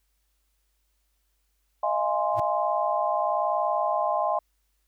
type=chord; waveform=sine; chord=F minor seventh; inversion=third; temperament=equal with one note detuned; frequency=622.3 / 683.3 / 830.6 / 1046.5 Hz; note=Eb5 / F5 / Ab5 / C6; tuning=0 / -38 / 0 / 0 cents; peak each=-28 dBFS; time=1.83-4.39 s; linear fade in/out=5 ms
type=tone with exponential growth; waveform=square; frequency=112.4 Hz; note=A2; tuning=37 cents sharp; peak=-30 dBFS; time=2.32-2.4 s; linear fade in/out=5 ms; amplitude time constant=16 ms
effects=added 50 Hz sine -70 dBFS peak until 4.87 s + white hiss -75 dBFS RMS until 4.87 s